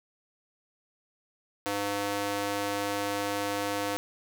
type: tone with high-pass filter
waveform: square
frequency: 101.3 Hz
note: G#2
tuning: 43 cents flat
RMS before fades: -31 dBFS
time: 1.66-3.97 s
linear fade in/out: 0 ms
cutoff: 430 Hz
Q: 0.97
effects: none